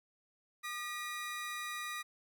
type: tone pair together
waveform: 30% pulse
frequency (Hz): 1214.6 / 1928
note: D#6 / B6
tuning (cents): -42 / -42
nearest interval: minor sixth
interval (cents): 800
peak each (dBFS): -39 / -39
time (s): 0.63-2.03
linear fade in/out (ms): 20
effects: none